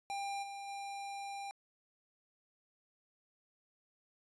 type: tone with level steps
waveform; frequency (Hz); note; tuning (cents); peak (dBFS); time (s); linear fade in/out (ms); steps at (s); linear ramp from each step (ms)
square; 797; G5; +28; -38 / -44 / -42; 0.1-1.51; 0; 0.42 / 0.67; 20
effects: resampled to 22050 Hz